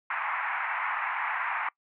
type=band-pass noise; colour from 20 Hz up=pink; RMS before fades=-31 dBFS; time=0.1-1.69 s; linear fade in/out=5 ms; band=820 to 2300 Hz; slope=48 dB/octave; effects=noise-tail reverb RT60 0.1 s tail -24 dB re dry